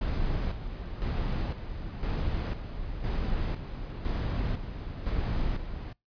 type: noise with tremolo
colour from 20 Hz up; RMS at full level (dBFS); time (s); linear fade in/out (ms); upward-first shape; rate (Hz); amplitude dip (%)
brown; -29; 0.01-5.93; 5; square; 0.99; 60
effects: noise-tail reverb RT60 0.2 s tail -25 dB re dry + resampled to 11025 Hz